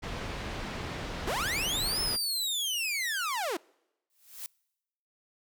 pink low-pass noise, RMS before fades -37 dBFS, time 0.02-2.17 s, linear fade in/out 20 ms, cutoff 3900 Hz, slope 12 dB/octave
sawtooth linear two-way sweep, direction up then down, 293.7 to 5274 to 293.7 Hz, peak -26 dBFS, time 1.27-3.57 s, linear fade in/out 5 ms, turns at 2.01 s
blue noise with exponential growth, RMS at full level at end -36 dBFS, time 4.1-4.46 s, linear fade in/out 0 ms, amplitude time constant 77 ms
effects noise-tail reverb RT60 0.9 s tail -26 dB re dry

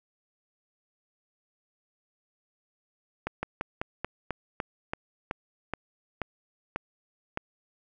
slowing click train, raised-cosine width 0.5 ms, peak -15 dBFS, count 13, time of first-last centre 3.27-7.374 s, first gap 160 ms, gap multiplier 1.13, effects none

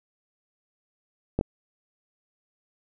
clicks, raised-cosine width 2 ms, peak -10 / -12 dBFS, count 2, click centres 1.39 / 1.411 s, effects none

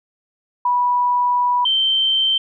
sine tone pair in turn, 980 / 3117 Hz, B5 / G7, -14 / -11 cents, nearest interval octave + minor sixth, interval 2003 cents, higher second, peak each -14 / -14 dBFS, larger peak neither, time 0.65-1.65 / 1.65-2.38 s, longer first, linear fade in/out 5 ms, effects none

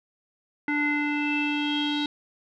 square tone with low-pass filter sweep, 293.7 Hz, D4, in tune, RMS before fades -26 dBFS, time 0.68-2.06 s, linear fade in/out 2 ms, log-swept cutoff 1900 to 3700 Hz, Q 8.6, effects none

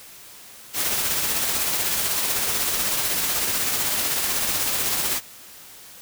white noise with tremolo, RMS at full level -22 dBFS, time 0.73-5.21 s, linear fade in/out 50 ms, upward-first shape triangle, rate 16 Hz, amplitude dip 35%, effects white hiss -44 dBFS RMS until 6.01 s

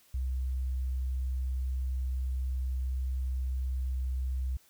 sine tone, 64.4 Hz, C2, 27 cents flat, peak -29 dBFS, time 0.14-4.57 s, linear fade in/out 5 ms, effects white hiss -63 dBFS RMS until 4.69 s

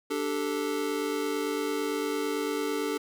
square chord, D suspended fourth, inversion none, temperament just, 293.7 / 391.6 / 440.5 Hz, D4 / G4 / A4, 0 / -2 / +2 cents, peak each -33 / -35 / -32 dBFS, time 0.1-2.98 s, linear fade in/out 10 ms, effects none

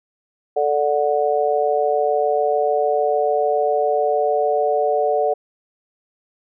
sine chord, D major, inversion second, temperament just, 440.5 / 587.3 / 734.2 Hz, A4 / D5 / F#5, +2 / 0 / -14 cents, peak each -20 dBFS, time 0.56-5.34 s, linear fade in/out 10 ms, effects none

